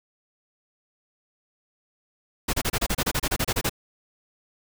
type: noise bursts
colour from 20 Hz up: pink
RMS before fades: -24 dBFS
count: 15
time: 2.48-3.696 s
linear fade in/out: 10 ms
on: 54 ms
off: 29 ms
effects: none